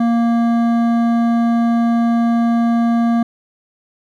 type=tone with hard clipping; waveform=sine; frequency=233.1 Hz; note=A#3; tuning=in tune; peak=-14 dBFS; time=0-3.23 s; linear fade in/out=5 ms; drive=11 dB; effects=none